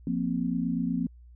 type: chord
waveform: sine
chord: F suspended fourth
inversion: none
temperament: equal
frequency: 174.61 / 233.1 / 261.6 Hz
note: F3 / Bb3 / C4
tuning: 0 / 0 / 0 cents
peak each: -30 dBFS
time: 0.07-1.07 s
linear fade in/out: 2 ms
effects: added 60 Hz sine -48 dBFS peak until 1.35 s